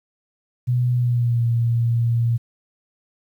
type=tone with pitch glide; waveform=sine; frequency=123.47 to 117.22 Hz; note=B2 to A#2; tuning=0 to +10 cents; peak=-16 dBFS; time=0.67-2.38 s; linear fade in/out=20 ms; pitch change=-90 cents; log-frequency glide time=0.93-1.45 s; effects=9-bit